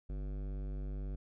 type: tone with hard clipping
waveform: sine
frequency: 49.14 Hz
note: G1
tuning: 5 cents sharp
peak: -39 dBFS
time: 0.09-1.16 s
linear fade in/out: 10 ms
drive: 16 dB
effects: none